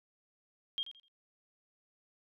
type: tone with echo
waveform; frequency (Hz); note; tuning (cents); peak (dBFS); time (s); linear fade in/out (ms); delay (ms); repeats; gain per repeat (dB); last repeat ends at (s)
sine; 3219; G7; +45; -32; 0.78-0.83; 0; 84; 3; -12; 1.082
effects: none